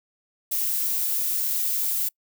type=noise; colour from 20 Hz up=violet; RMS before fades=-25 dBFS; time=0.51-2.09 s; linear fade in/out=10 ms; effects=noise-tail reverb RT60 0.1 s tail -26 dB re dry